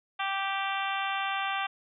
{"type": "harmonic tone", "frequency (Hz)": 391, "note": "G4", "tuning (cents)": -4, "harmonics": [2, 3, 4, 5, 6, 7, 8, 9], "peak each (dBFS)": [-33, -34, -36, -40, -39, -38, -41, -42], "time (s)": [0.19, 1.67], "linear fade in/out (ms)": 10, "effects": []}